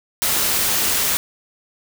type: noise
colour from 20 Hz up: white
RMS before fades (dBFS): -19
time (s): 0.22-1.17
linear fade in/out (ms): 0
effects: none